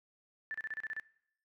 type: tone bursts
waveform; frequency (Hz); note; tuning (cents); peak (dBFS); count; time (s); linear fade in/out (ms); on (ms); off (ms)
sine; 1760; A6; 0; -36; 8; 0.51-0.998; 0; 33; 32
effects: noise-tail reverb RT60 0.7 s tail -21 dB re dry